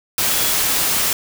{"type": "tone in noise", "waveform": "sine", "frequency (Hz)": 3352, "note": "G#7", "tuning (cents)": 15, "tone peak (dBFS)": -29, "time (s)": [0.31, 0.52], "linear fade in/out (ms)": 2, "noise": "white", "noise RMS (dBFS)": -18, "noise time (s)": [0.18, 1.13], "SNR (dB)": -14, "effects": []}